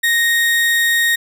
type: tone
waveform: 35% pulse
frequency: 1863 Hz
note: A#6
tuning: 2 cents flat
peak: -11 dBFS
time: 0.03-1.16 s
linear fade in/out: 10 ms
effects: none